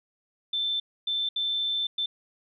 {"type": "tone bursts at uneven times", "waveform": "sine", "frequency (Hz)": 3543, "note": "A7", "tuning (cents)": 11, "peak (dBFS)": -25, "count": 4, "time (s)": [[0.53, 0.8], [1.07, 1.29], [1.36, 1.87], [1.98, 2.06]], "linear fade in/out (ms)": 5, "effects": []}